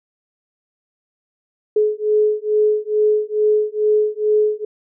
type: beating tone pair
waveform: sine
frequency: 423.9 / 426.2 Hz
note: G#4 / G#4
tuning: +35 / +45 cents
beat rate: 2.3 Hz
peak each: -17 dBFS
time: 1.76-4.65 s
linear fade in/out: 5 ms
effects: none